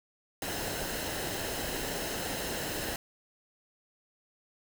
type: noise with comb filter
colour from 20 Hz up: pink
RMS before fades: -35 dBFS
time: 0.42-2.96 s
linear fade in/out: 2 ms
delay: 0.86 ms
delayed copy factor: -0.5
effects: none